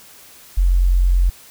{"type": "tone", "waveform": "sine", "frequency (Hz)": 44.73, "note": "F1", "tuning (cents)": 42, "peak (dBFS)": -11, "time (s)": [0.57, 1.3], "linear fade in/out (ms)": 10, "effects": ["white hiss -44 dBFS RMS until 1.5 s"]}